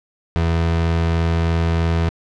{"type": "tone", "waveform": "30% pulse", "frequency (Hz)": 83.1, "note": "E2", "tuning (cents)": 15, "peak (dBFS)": -13, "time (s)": [0.36, 2.09], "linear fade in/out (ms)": 0, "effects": ["low-pass 4000 Hz 12 dB/octave"]}